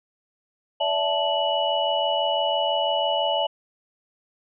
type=tone cluster; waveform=sine; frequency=577 / 663 / 875 / 2942 Hz; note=D5 / E5 / A5 / F#7; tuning=-31 / +10 / -10 / -11 cents; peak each=-26 dBFS; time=0.8-3.47 s; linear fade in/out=10 ms; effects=none